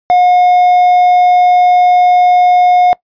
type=tone; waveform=triangle; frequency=720 Hz; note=F#5; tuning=47 cents flat; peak=-3 dBFS; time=0.1-2.93 s; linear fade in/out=0 ms; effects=noise-tail reverb RT60 0.1 s tail -22 dB re dry + resampled to 11025 Hz